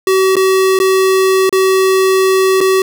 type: tone with dropouts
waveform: square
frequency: 380 Hz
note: F#4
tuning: 46 cents sharp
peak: -9 dBFS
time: 0.07-2.82 s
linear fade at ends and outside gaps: 2 ms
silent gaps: 0.356-0.366 / 0.79-0.8 / 1.494-1.526 / 2.606-2.611 s
effects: none